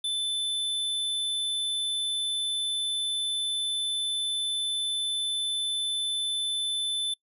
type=tone; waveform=square; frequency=3520 Hz; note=A7; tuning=in tune; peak=-27 dBFS; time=0.04-7.14 s; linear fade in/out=5 ms; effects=noise-tail reverb RT60 0.1 s tail -25 dB re dry + resampled to 32000 Hz